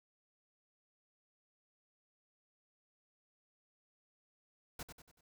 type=noise with echo; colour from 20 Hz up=pink; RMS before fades=-44 dBFS; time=4.79-4.83 s; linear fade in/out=5 ms; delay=95 ms; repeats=4; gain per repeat=-7 dB; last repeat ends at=5.21 s; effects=none